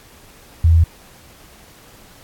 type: tone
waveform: sine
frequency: 82.41 Hz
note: E2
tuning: in tune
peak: -8 dBFS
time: 0.64-0.84 s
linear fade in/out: 5 ms
effects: pink hiss -46 dBFS RMS until 2.23 s + AAC 64 kbps